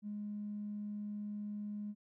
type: tone with tanh clipping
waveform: triangle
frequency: 207.7 Hz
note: G#3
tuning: in tune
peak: -39 dBFS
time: 0.02-1.95 s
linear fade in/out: 50 ms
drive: 4 dB
effects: none